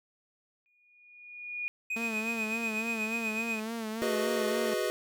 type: tone with exponential growth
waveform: sine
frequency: 2445 Hz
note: D#7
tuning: 31 cents flat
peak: -30 dBFS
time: 0.66-1.68 s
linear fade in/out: 0 ms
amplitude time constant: 220 ms
type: tone with tremolo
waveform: triangle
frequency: 2498 Hz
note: D#7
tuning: 6 cents sharp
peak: -28 dBFS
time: 1.9-3.6 s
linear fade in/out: 5 ms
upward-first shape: sine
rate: 8.2 Hz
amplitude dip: 60%
type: tone with vibrato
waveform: sawtooth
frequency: 223.8 Hz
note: A3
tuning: 30 cents sharp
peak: -30 dBFS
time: 1.96-4.74 s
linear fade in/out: 5 ms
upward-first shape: sine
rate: 3.5 Hz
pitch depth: 62 cents each way
type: chord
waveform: square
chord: G# minor seventh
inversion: third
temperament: equal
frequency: 370 / 415.3 / 493.9 / 622.3 Hz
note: F#4 / G#4 / B4 / D#5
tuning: 0 / 0 / 0 / 0 cents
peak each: -35 dBFS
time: 4.02-4.9 s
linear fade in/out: 0 ms
effects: none